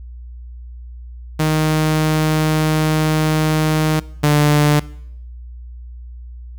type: tone pair in turn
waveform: sawtooth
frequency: 155.56 / 148.29 Hz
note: D#3 / D3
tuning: 0 / +17 cents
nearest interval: minor second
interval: 83 cents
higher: first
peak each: -10 / -7 dBFS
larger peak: second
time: 1.39-4 / 4.23-4.8 s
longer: first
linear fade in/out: 10 ms
effects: noise-tail reverb RT60 0.7 s tail -21 dB re dry + added 60 Hz sine -31 dBFS peak until 6.58 s